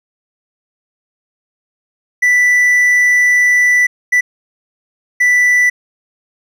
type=tone bursts at uneven times; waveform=triangle; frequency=1975.5 Hz; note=B6; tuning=in tune; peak=-6 dBFS; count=3; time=2.22-3.87 / 4.12-4.21 / 5.2-5.7 s; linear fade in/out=10 ms; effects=none